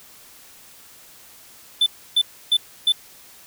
triangle tone bursts, 3520 Hz, A7, in tune, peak -12 dBFS, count 4, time 1.81-2.922 s, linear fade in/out 5 ms, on 53 ms, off 300 ms, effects white hiss -47 dBFS RMS until 3.46 s

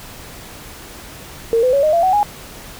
sine tone with pitch steps, 458.7 / 506 / 558.2 / 615.8 / 679.4 / 749.5 / 826.8 Hz, A#4 / B4 / C#5 / D#5 / F5 / F#5 / G#5, -28 / +42 / +12 / -18 / -48 / +22 / -8 cents, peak -11 dBFS, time 1.53-2.23 s, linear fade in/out 0 ms, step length 100 ms, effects pink hiss -36 dBFS RMS until 2.79 s

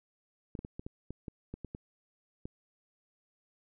clicks, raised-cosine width 3 ms, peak -27 dBFS, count 11, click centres 0.552 / 0.591 / 0.649 / 0.795 / 0.865 / 1.106 / 1.282 / 1.54 / 1.647 / 1.749 / 2.455 s, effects none

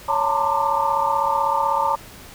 sine tone cluster, 558 / 885 / 921 / 1028 / 1190 Hz, C#5 / A5 / A#5 / C6 / D6, +11 / +10 / -21 / -31 / +22 cents, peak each -27 / -22 / -22 / -26 / -25 dBFS, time 0.08-1.96 s, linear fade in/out 10 ms, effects pink hiss -42 dBFS RMS until 2.34 s

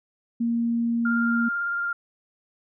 sine tone, 233.4 Hz, A#3, 2 cents sharp, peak -21 dBFS, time 0.4-1.49 s, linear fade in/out 10 ms
sine tone with vibrato, 1399 Hz, F6, 3 cents sharp, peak -24 dBFS, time 1.05-1.93 s, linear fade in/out 5 ms, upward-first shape triangle, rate 18 Hz, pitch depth 16 cents each way
effects none

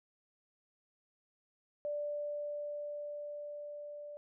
sine tone with level ramp, 587.3 Hz, D5, in tune, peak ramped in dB -34 to -44 dBFS, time 1.85-4.17 s, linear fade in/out 0 ms, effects none

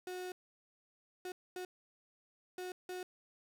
35% pulse tone bursts at uneven times, 365 Hz, F#4, 24 cents flat, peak -39 dBFS, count 5, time 0.07-0.32 / 1.25-1.32 / 1.56-1.65 / 2.58-2.72 / 2.89-3.03 s, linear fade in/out 2 ms, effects none

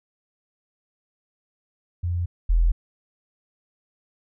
sine tone pair in turn, 87.3 / 41.67 Hz, F2 / E1, 0 / +19 cents, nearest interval octave + minor second, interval 1281 cents, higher first, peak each -22 / -15 dBFS, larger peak second, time 2.03-2.26 / 2.49-2.72 s, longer neither, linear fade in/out 10 ms, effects none

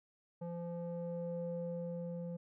square tone with low-pass filter sweep, 171.6 Hz, F3, 30 cents flat, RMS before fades -41 dBFS, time 0.41-2.37 s, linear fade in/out 10 ms, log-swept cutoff 670 to 420 Hz, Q 4.1, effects none

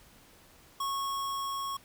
square tone with level ramp, 1100 Hz, C#6, 14 cents flat, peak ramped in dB -31 to -34 dBFS, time 0.8-1.77 s, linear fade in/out 5 ms, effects pink hiss -58 dBFS RMS until 1.84 s

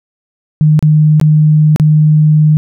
sine tone with dropouts, 153.1 Hz, D#3, 28 cents flat, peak -4 dBFS, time 0.61-2.57 s, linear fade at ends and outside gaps 0 ms, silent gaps 0.792-0.826 / 1.199-1.213 / 1.761-1.798 s, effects none

